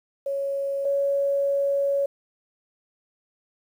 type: tone pair in turn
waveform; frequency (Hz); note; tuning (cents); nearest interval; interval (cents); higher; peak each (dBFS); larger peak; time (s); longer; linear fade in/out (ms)
sine; 554.4 / 558.9; C#5 / C#5; 0 / +14; unison; 14; second; -24 / -20; second; 0.26-0.85 / 0.85-2.06; second; 5
effects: 9-bit